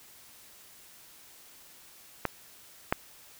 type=clicks; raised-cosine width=0.5 ms; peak=-12 / -9 dBFS; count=2; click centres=2.253 / 2.925 s; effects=white hiss -54 dBFS RMS until 3.39 s